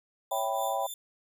10% pulse tone with tremolo, 3546 Hz, A7, 13 cents sharp, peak -29 dBFS, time 0.31-0.94 s, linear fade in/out 2 ms, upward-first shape triangle, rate 3.7 Hz, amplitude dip 80%
sine chord, C# half-diminished seventh, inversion none, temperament equal, 554.4 / 659.3 / 784 / 987.8 Hz, C#5 / E5 / G5 / B5, 0 / 0 / 0 / 0 cents, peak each -34 / -34 / -31 / -34 dBFS, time 0.31-0.87 s, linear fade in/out 10 ms
effects none

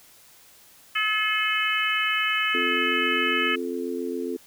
harmonic tone, 429.4 Hz, A4, 42 cents flat, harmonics 3 / 4 / 5 / 6 / 7, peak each -28 / -28 / -28 / -28 / -28 dBFS, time 0.95-3.56 s, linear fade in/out 10 ms
sine chord, F major, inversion second, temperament just, 261.9 / 349.2 / 436.5 Hz, C4 / F4 / A4, +2 / 0 / -14 cents, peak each -31 dBFS, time 2.54-4.37 s, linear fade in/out 10 ms
effects white hiss -53 dBFS RMS until 4.46 s

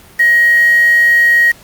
sine tone with quantisation, 1888 Hz, A#6, 22 cents sharp, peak -6 dBFS, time 0.19-1.52 s, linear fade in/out 10 ms, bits 4, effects pink hiss -41 dBFS RMS until 1.63 s + Opus 48 kbps

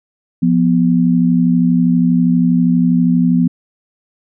sine tone pair together, 174.46 / 246.9 Hz, F3 / B3, -2 / 0 cents, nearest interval tritone, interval 602 cents, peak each -12 dBFS, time 0.42-3.48 s, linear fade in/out 10 ms, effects none

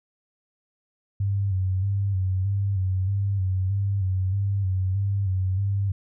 sine tone with vibrato, 96.5 Hz, G2, 27 cents flat, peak -21 dBFS, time 1.2-5.92 s, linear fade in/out 5 ms, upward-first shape square, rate 1.6 Hz, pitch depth 50 cents each way, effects none

